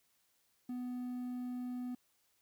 triangle tone with quantisation, 248.2 Hz, B3, 9 cents sharp, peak -36 dBFS, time 0.69-1.95 s, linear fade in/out 5 ms, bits 11, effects white hiss -75 dBFS RMS until 2.41 s

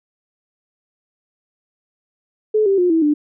sine tone with pitch steps, 429.5 / 391.6 / 357 / 325.5 / 296.8 Hz, A4 / G4 / F4 / E4 / D4, -42 / -2 / +38 / -22 / +18 cents, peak -12 dBFS, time 2.54-3.14 s, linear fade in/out 10 ms, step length 120 ms, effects none

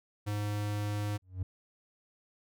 square tone, 103.83 Hz, G#2, in tune, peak -32 dBFS, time 0.26-1.18 s, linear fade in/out 20 ms
triangle tone with exponential growth, 92.5 Hz, F#2, in tune, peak -26 dBFS, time 1.22-1.43 s, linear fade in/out 5 ms, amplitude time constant 44 ms
effects none

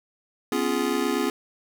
square chord, C# dominant seventh, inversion third, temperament just, 249.5 / 277.2 / 346.5 / 415.8 Hz, B3 / C#4 / E#4 / G#4, +18 / 0 / -14 / +2 cents, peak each -29 dBFS, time 0.52-1.3 s, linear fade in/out 2 ms, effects none

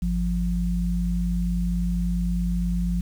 sine tone pair together, 52.17 / 175.6 Hz, G#1 / F3, +9 / +10 cents, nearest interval octave + major sixth, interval 2101 cents, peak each -24 dBFS, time 0.02-3.01 s, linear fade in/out 5 ms, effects 8-bit

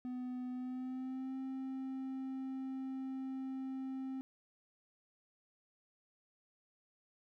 triangle tone with pitch glide, 250.8 to 264.2 Hz, B3 to C4, +27 to +17 cents, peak -37 dBFS, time 0.05-4.21 s, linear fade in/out 0 ms, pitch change +90 cents, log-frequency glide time 0.5-1.37 s, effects none

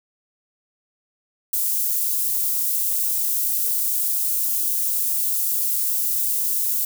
white high-pass noise, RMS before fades -22 dBFS, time 1.53-6.85 s, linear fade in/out 5 ms, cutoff 11000 Hz, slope 12 dB/octave, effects none

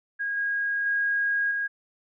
sine tone with level steps, 1637 Hz, G#6, 25 cents flat, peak -26 / -24 / -22 / -25 dBFS, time 0.19-1.68 s, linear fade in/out 20 ms, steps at 0.37 / 0.86 / 1.51 s, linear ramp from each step 2 ms, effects none

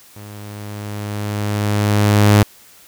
sawtooth tone with level ramp, 103.83 Hz, G#2, in tune, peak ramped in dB -30 to -3 dBFS, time 0.16-2.43 s, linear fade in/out 5 ms, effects white hiss -46 dBFS RMS until 2.87 s

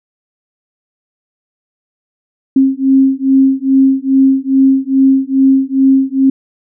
sine beating tone pair, 266.7 / 269.1 Hz, C4 / C4, +33 / +49 cents, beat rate 2.4 Hz, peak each -10 dBFS, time 2.56-6.3 s, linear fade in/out 5 ms, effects none

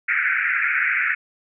pink band-pass noise, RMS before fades -21 dBFS, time 0.08-1.15 s, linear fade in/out 10 ms, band 1400 to 2400 Hz, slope 96 dB/octave, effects none

